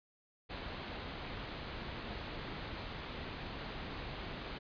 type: low-pass noise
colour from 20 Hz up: pink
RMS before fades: -44 dBFS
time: 0.49-4.59 s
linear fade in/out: 20 ms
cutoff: 4400 Hz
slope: 48 dB/octave
effects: resampled to 11025 Hz